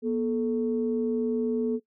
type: tone pair together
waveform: sine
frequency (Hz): 240.7 / 436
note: B3 / A4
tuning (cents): -44 / -16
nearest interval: minor seventh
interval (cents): 1028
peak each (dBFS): -26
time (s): 0.02-1.8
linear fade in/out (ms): 50
effects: noise-tail reverb RT60 0.1 s tail -19 dB re dry + tanh soft clip ceiling -16 dBFS